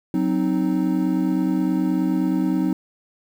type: chord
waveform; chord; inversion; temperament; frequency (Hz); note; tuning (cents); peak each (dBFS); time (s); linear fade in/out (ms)
triangle; C diminished; second; equal; 185 / 261.6 / 311.1; Gb3 / C4 / Eb4; 0 / 0 / 0; -21 / -21 / -20; 0.14-2.73; 2
effects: 8-bit